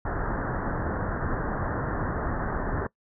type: low-pass noise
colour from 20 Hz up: pink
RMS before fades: -29 dBFS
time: 0.05-2.87 s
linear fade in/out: 5 ms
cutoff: 1800 Hz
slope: 96 dB/octave
effects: noise-tail reverb RT60 0.1 s tail -22 dB re dry